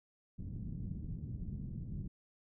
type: low-pass noise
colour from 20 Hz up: white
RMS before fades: -42 dBFS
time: 0.38-2.08 s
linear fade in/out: 10 ms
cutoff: 190 Hz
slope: 24 dB/octave
effects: none